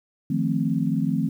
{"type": "chord", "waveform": "sine", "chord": "F dominant seventh", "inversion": "third", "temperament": "equal", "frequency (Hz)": [155.56, 174.61, 220, 261.6], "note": ["Eb3", "F3", "A3", "C4"], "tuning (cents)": [0, 0, 0, 0], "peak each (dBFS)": -26, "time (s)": [0.3, 1.29], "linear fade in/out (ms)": 5, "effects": ["9-bit"]}